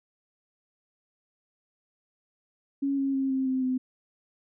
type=tone with pitch steps; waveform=sine; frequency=277.2 / 272.9 / 268.7 / 264.5 / 260.4 / 256.4 Hz; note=C#4 / C#4 / C4 / C4 / C4 / C4; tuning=0 / -27 / +46 / +19 / -8 / -35 cents; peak=-24 dBFS; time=2.82-3.78 s; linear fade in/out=10 ms; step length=160 ms; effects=none